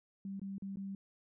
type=tone with dropouts; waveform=sine; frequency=195.6 Hz; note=G3; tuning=4 cents flat; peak=-39 dBFS; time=0.25-0.95 s; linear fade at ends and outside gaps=2 ms; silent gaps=0.396-0.416 / 0.582-0.622 / 0.759-0.77 s; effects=none